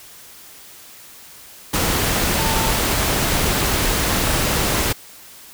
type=tone in noise; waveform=sine; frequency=897 Hz; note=A5; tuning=33 cents sharp; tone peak=-25 dBFS; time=2.38-2.71 s; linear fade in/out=10 ms; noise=pink; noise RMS=-19 dBFS; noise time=1.73-4.93 s; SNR=-9 dB; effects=white hiss -42 dBFS RMS until 5.53 s